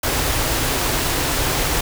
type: band-stop noise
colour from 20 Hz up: pink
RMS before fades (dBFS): -20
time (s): 0.03-1.81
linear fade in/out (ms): 5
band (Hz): 170 to 240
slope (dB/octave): 96
effects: none